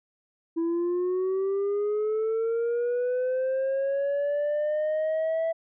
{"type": "linear sweep", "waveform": "sine", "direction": "up", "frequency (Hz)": [328.6, 659.3], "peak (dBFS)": -21, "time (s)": [0.56, 5.53], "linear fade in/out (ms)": 20, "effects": ["tanh soft clip ceiling -23 dBFS"]}